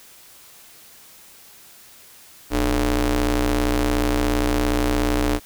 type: ring-modulated tone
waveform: sawtooth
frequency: 130.4 Hz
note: C3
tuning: 5 cents flat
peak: -11 dBFS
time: 2.5-5.4 s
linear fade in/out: 50 ms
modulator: 167 Hz
effects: white hiss -47 dBFS RMS until 5.45 s